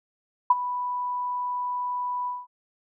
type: tone with ADSR envelope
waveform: sine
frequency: 987.8 Hz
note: B5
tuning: in tune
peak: -11 dBFS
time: 0.5-2.47 s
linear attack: 6 ms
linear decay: 30 ms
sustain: -15 dB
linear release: 200 ms
effects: none